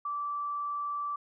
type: tone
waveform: sine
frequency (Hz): 1163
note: D6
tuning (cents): -17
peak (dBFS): -31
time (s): 0.05-1.16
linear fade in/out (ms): 5
effects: none